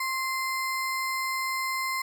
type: ring-modulated tone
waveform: square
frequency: 1568 Hz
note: G6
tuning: in tune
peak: -25 dBFS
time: 0-2.02 s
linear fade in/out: 5 ms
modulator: 509 Hz
effects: none